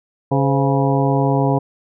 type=harmonic tone with a mistuned harmonic; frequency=138.59 Hz; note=C#3; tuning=in tune; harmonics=1 / 2 / 3 / 4 / 5 / 6 / 7; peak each=-17 / -20 / -22 / -23 / -24 / -25 / -25 dBFS; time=0.31-1.59 s; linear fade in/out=10 ms; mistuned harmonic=4; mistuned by=-100 cents; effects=none